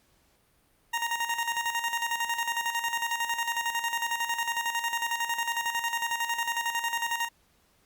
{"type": "tone with tremolo", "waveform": "20% pulse", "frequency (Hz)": 932.3, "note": "A#5", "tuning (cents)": 0, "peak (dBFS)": -21, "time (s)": [0.93, 7.29], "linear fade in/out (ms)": 10, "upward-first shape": "square", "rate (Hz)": 11, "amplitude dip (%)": 60, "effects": ["pink hiss -66 dBFS RMS until 7.85 s", "Opus 48 kbps"]}